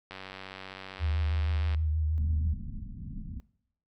click train, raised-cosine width 0.3 ms, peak -25 dBFS, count 157, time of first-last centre 0.11-1.747 s, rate 95.3 Hz
sine tone with vibrato, 77.78 Hz, D#2, in tune, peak -25 dBFS, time 0.99-2.56 s, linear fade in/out 50 ms, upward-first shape triangle, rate 6.3 Hz, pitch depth 45 cents each way
pink low-pass noise, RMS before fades -39 dBFS, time 2.18-3.4 s, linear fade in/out 0 ms, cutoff 240 Hz, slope 48 dB/octave
effects noise-tail reverb RT60 0.7 s tail -20 dB re dry

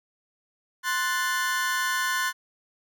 40% pulse chord, F# diminished, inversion second, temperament equal, 1046.5 / 1480 / 1760 Hz, C6 / F#6 / A6, 0 / 0 / 0 cents, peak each -28 dBFS, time 0.83-2.33 s, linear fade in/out 50 ms, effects none

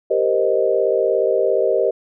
sine chord, C minor seventh, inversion second, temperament equal, 392 / 466.2 / 523.3 / 622.3 Hz, G4 / Bb4 / C5 / Eb5, 0 / 0 / 0 / 0 cents, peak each -20 dBFS, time 0.1-1.91 s, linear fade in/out 10 ms, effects none

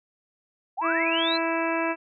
sine linear sweep, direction up, 692 to 4198 Hz, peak -25 dBFS, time 0.77-1.38 s, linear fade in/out 20 ms
harmonic tone, 329.6 Hz, E4, in tune, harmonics 1 / 2 / 3 / 4 / 5 / 6 / 7 / 8, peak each -28 / -29 / -30 / -35 / -33 / -39 / -35 / -34 dBFS, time 0.81-1.96 s, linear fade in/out 50 ms
effects none

